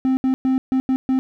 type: tone bursts at uneven times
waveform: triangle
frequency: 261.6 Hz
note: C4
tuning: in tune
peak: -13 dBFS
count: 6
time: 0.05-0.17 / 0.24-0.34 / 0.45-0.58 / 0.72-0.8 / 0.89-0.96 / 1.09-1.19 s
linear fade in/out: 0 ms
effects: none